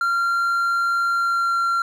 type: tone with pitch glide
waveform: triangle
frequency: 1381 to 1373 Hz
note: F6 to F6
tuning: -20 to -30 cents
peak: -16 dBFS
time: 0.01-1.82 s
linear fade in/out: 2 ms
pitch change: -10 cents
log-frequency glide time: 1.12-1.58 s
effects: none